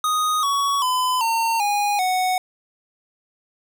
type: tone with pitch steps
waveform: square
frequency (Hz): 1244.5 / 1121.6 / 1010.8 / 911 / 821.1 / 740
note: D#6 / C#6 / B5 / A#5 / G#5 / F#5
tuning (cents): 0 / +20 / +40 / -40 / -20 / 0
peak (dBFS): -19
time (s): 0.04-2.38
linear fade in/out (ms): 2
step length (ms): 390
effects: none